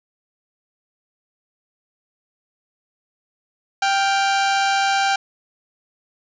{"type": "tone pair together", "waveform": "sawtooth", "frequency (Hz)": [785.2, 1400], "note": ["G5", "F6"], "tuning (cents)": [3, 4], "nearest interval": "minor seventh", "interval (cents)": 1001, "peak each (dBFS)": [-13, -22], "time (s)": [3.82, 5.16], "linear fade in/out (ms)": 5, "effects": ["resampled to 16000 Hz", "7-bit"]}